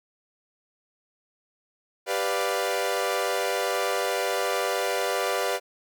sawtooth chord, G dominant seventh, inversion none, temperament equal, 392 / 493.9 / 587.3 / 698.5 Hz, G4 / B4 / D5 / F5, 0 / 0 / 0 / 0 cents, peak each -27 / -25 / -26 / -27 dBFS, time 2.06-5.6 s, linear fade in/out 50 ms, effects none

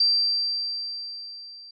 sine tone with level ramp, 4699 Hz, D8, in tune, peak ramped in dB -16 to -42 dBFS, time 0-1.71 s, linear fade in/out 5 ms, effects none

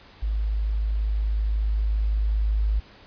sine tone with level ramp, 52.7 Hz, G#1, 26 cents sharp, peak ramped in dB -22 to -19 dBFS, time 0.22-2.8 s, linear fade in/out 10 ms, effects pink hiss -50 dBFS RMS until 3.06 s + resampled to 11025 Hz

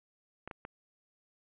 clicks, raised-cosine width 0.5 ms, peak -27 dBFS, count 3, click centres 0.476 / 0.512 / 0.651 s, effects resampled to 8000 Hz + 9-bit

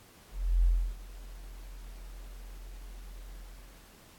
sine tone with ADSR envelope, 43.14 Hz, F1, 20 cents flat, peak -20 dBFS, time 0.31-3.96 s, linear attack 330 ms, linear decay 310 ms, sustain -22 dB, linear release 650 ms, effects pink hiss -57 dBFS RMS until 4.18 s + AAC 64 kbps

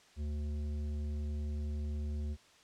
triangle tone with tanh clipping, 74.1 Hz, D2, 16 cents sharp, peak -36 dBFS, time 0.16-2.37 s, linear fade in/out 50 ms, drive 15 dB, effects white hiss -62 dBFS RMS until 2.63 s + low-pass 6000 Hz 12 dB/octave

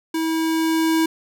square tone with level ramp, 322.9 Hz, E4, 36 cents flat, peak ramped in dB -21 to -16 dBFS, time 0.14-1.06 s, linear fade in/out 5 ms, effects none

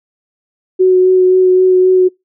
sine tone with vibrato, 370 Hz, F#4, in tune, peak -5 dBFS, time 0.79-2.09 s, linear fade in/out 20 ms, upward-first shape sine, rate 3.8 Hz, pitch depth 12 cents each way, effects noise-tail reverb RT60 0.2 s tail -26 dB re dry

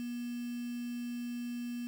sine tone with quantisation, 240.8 Hz, B3, 44 cents flat, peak -36 dBFS, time 0-1.87 s, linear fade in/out 0 ms, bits 8, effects none

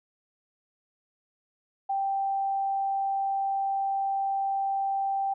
sine tone, 784 Hz, G5, in tune, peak -25 dBFS, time 1.89-5.34 s, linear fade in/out 10 ms, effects none

